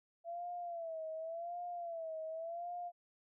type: tone with vibrato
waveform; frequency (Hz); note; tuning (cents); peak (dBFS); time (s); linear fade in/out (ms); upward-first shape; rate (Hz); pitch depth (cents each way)
sine; 670; E5; +28; -40; 0.24-2.92; 50; sine; 0.89; 92
effects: none